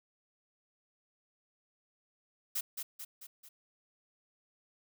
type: noise with echo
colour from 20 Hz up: blue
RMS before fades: -34 dBFS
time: 2.55-2.61 s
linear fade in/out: 10 ms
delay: 220 ms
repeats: 4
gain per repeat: -5 dB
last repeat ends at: 3.49 s
effects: none